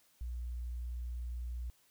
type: tone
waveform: sine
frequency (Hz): 60.1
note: B1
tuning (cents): -46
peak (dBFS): -37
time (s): 0.21-1.7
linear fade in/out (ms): 0
effects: white hiss -69 dBFS RMS until 1.9 s